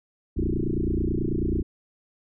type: tone with frequency modulation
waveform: sine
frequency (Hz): 146.83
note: D3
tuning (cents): 0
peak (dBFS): -22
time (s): 0.36-1.63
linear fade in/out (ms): 20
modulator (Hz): 29.2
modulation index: 7.7
effects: none